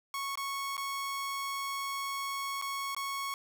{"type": "tone with dropouts", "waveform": "sawtooth", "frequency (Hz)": 1104, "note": "C#6", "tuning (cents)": -7, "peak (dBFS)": -30, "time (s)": [0.14, 3.34], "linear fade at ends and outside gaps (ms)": 1, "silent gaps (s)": [[0.355, 0.374], [0.768, 0.778], [2.615, 2.622], [2.948, 2.965]], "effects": ["12-bit"]}